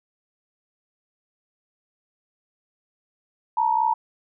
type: tone pair together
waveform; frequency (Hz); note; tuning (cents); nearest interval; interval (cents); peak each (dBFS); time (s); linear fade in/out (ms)
sine; 883.6 / 948; A5 / A#5; +7 / +29; minor second; 122; -21; 3.57-3.94; 5
effects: none